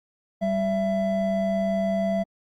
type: tone pair together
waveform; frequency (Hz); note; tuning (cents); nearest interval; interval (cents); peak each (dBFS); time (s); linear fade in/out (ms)
triangle; 194.9 / 667; G3 / E5; -10 / +20; octave + major sixth; 2130; -23 / -22; 0.41-2.24; 20
effects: Opus 48 kbps